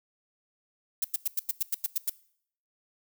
violet noise bursts, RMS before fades -27 dBFS, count 10, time 1.02-2.097 s, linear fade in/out 5 ms, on 24 ms, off 93 ms, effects noise-tail reverb RT60 0.6 s tail -20 dB re dry

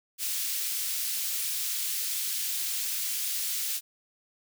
white high-pass noise, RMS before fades -31 dBFS, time 0.18-3.81 s, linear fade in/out 50 ms, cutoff 2800 Hz, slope 12 dB/octave, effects none

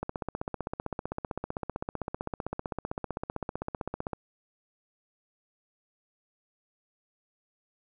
click train, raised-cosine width 1 ms, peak -18 dBFS, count 65, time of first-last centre 0.03-4.133 s, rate 15.6 Hz, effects none

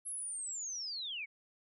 sine linear sweep, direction down, 11070 to 2146 Hz, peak -38 dBFS, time 0.05-1.26 s, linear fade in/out 20 ms, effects none

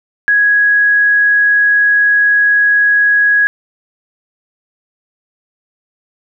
sine tone, 1664 Hz, G#6, 3 cents sharp, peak -7 dBFS, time 0.28-3.47 s, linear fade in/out 0 ms, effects none

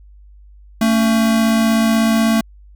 square tone pair together, 223.9 / 280.1 Hz, A3 / C#4, +30 / +18 cents, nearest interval major third, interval 388 cents, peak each -13 / -23 dBFS, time 0.81-2.41 s, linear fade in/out 5 ms, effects added 50 Hz sine -40 dBFS peak until 2.75 s

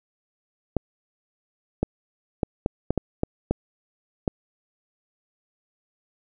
clicks, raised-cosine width 2 ms, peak -8 dBFS, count 9, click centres 0.767 / 1.83 / 2.432 / 2.661 / 2.906 / 2.977 / 3.234 / 3.51 / 4.278 s, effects none

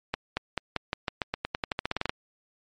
accelerating click train, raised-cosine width 0.3 ms, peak -11 dBFS, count 19, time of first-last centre 0.14-2.095 s, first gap 230 ms, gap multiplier 0.9, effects MP3 48 kbps

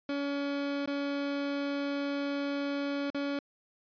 30% pulse tone with dropouts, 282.7 Hz, C#4, 34 cents sharp, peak -28 dBFS, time 0.09-3.39 s, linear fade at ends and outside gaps 2 ms, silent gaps 0.859-0.875 / 3.102-3.146 s, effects resampled to 11025 Hz

